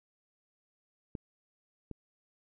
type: clicks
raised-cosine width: 3 ms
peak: -25 / -28 dBFS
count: 2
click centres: 1.152 / 1.913 s
effects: none